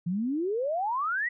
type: exponential sweep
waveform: sine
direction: up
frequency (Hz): 164.81 to 1998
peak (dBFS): -26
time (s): 0.06-1.29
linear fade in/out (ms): 10
effects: none